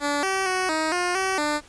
10% pulse tone with pitch steps, 288.8 / 383.7 / 371.3 / 315.2 / 355.9 / 381 / 298.1 Hz, D4 / G4 / F#4 / D#4 / F4 / G4 / D4, -29 / -37 / +6 / +23 / +33 / -49 / +26 cents, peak -14 dBFS, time 0-1.61 s, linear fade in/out 50 ms, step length 230 ms, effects pink hiss -50 dBFS RMS until 1.68 s + resampled to 22050 Hz

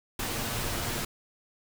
pink noise with comb filter, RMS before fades -32 dBFS, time 0.19-1.05 s, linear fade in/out 5 ms, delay 8.6 ms, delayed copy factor +0.55, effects none

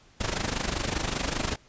pink noise with amplitude modulation, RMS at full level -26 dBFS, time 0.2-1.56 s, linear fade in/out 10 ms, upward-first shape sine, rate 25.1 Hz, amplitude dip 75%, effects pink hiss -58 dBFS RMS until 1.68 s + resampled to 16000 Hz

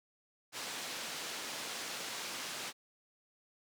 white band-pass noise, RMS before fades -42 dBFS, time 0.52-2.73 s, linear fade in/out 50 ms, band 180 to 5800 Hz, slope 12 dB/octave, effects none

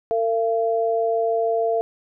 sine tone pair together, 453.5 / 680 Hz, A#4 / F5, -48 / -46 cents, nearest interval perfect fifth, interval 702 cents, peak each -21 dBFS, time 0.11-1.81 s, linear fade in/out 0 ms, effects none

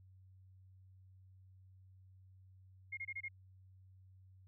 sine tone bursts, 2141 Hz, C7, 39 cents sharp, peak -40 dBFS, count 5, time 2.92-3.285 s, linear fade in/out 10 ms, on 53 ms, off 25 ms, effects added 94 Hz sine -59 dBFS peak until 4.47 s

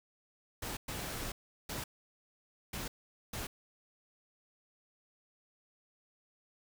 pink noise bursts at uneven times, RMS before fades -40 dBFS, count 5, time 0.62-0.77 / 0.88-1.32 / 1.69-1.84 / 2.73-2.88 / 3.33-3.47 s, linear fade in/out 5 ms, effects none

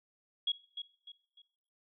sine tone with echo, 3322 Hz, G#7, in tune, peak -28 dBFS, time 0.47-0.52 s, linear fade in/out 5 ms, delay 300 ms, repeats 3, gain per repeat -9 dB, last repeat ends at 1.42 s, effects noise-tail reverb RT60 0.8 s tail -20 dB re dry

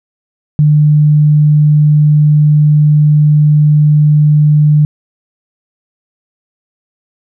sine tone, 150 Hz, D3, 37 cents sharp, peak -4 dBFS, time 0.59-4.85 s, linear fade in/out 0 ms, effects none

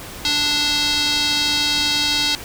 square tone with band-pass filter, 293.7 Hz, D4, in tune, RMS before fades -19 dBFS, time 0.25-2.35 s, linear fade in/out 0 ms, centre 4200 Hz, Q 3, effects pink hiss -34 dBFS RMS until 2.44 s

